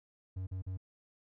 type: tone bursts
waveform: triangle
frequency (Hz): 93.4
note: F#2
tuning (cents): +17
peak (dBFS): -34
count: 3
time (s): 0.36-0.774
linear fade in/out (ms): 10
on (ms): 110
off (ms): 42
effects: none